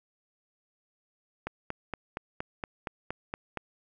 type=click train; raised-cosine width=0.5 ms; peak=-18 dBFS; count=10; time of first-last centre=1.47-3.573 s; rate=4.28 Hz; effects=none